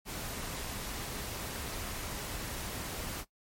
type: noise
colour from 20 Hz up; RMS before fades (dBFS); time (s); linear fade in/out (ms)
pink; -39; 0.05-3.25; 50
effects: noise-tail reverb RT60 0.1 s tail -17 dB re dry + MP3 64 kbps